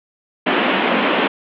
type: band-pass noise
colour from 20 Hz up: pink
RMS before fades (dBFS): -17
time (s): 0.46-1.28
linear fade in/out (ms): 10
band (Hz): 200 to 3200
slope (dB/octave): 48
effects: none

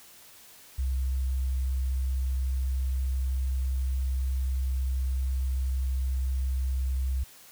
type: tone with sample-and-hold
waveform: sine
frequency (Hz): 65.2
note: C2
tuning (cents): -5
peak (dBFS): -25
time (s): 0.78-7.24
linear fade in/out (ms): 10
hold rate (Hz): 8820
effects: white hiss -52 dBFS RMS until 7.51 s

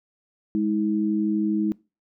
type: tone pair together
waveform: sine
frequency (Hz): 207.7 / 320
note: G#3 / D#4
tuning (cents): 0 / +49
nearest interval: perfect fifth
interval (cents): 749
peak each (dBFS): -23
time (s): 0.55-1.72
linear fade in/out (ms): 0
effects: noise-tail reverb RT60 0.3 s tail -23 dB re dry

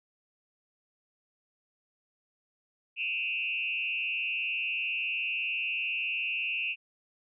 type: tone with frequency modulation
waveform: sine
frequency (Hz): 2637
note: E7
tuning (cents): 0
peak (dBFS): -29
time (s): 2.96-6.76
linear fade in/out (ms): 50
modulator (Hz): 131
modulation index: 1.4
effects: none

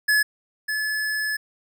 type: tone pair in turn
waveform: square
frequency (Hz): 1707 / 1718.9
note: G#6 / A6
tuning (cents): +47 / -41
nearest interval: unison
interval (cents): 12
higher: second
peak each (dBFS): -17 / -24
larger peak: first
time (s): 0.08-0.23 / 0.68-1.37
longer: second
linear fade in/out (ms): 10
effects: none

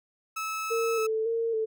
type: tone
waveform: 30% pulse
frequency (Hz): 1300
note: E6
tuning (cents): -24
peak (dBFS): -28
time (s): 0.36-1.07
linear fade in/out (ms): 10
type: tone with vibrato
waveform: sine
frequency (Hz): 449.3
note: A4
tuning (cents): +36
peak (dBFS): -25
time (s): 0.7-1.66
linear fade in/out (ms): 20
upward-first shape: square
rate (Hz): 1.8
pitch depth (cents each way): 34
effects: none

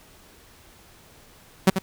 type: tone with echo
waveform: sawtooth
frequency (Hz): 189.7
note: F#3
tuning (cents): +43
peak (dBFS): -8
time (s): 1.67-1.7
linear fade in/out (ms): 5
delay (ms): 88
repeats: 1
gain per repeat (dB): -9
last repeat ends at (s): 1.788
effects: pink hiss -52 dBFS RMS until 1.82 s

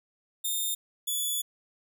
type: tone pair in turn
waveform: 5% pulse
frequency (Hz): 3634 / 3436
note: A#7 / A7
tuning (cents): -45 / -42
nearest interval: minor second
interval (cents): 97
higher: first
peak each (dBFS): -20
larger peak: neither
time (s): 0.44-0.75 / 1.07-1.42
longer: second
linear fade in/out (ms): 10
effects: none

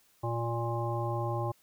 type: harmonic tone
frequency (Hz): 117.2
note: A#2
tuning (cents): +10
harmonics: 1 / 3 / 5 / 7 / 9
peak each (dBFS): -32 / -37 / -38 / -37 / -39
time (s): 0.23-1.52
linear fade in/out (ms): 10
effects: white hiss -66 dBFS RMS until 1.62 s

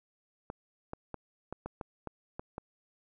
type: clicks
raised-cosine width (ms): 1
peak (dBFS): -24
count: 9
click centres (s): 0.501 / 0.934 / 1.143 / 1.526 / 1.66 / 1.812 / 2.073 / 2.395 / 2.581
effects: none

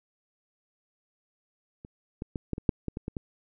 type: clicks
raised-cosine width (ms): 3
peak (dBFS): -30 / -21 / -19 / -16 / -22 / -8 / -18 / -21 / -20 / -20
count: 10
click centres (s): 1.849 / 2.221 / 2.358 / 2.533 / 2.581 / 2.692 / 2.883 / 2.971 / 3.081 / 3.168
effects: none

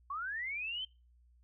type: linear sweep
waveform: sine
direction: up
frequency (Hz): 1079 to 3136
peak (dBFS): -36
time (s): 0.1-0.85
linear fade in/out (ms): 5
effects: noise-tail reverb RT60 0.3 s tail -24 dB re dry + added 60 Hz sine -62 dBFS peak until 1.43 s

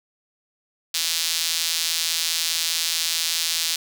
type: tone with high-pass filter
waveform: sawtooth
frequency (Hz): 164.9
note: E3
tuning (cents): +1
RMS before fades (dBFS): -24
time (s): 0.94-3.76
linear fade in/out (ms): 5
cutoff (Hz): 4100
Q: 1.5
effects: none

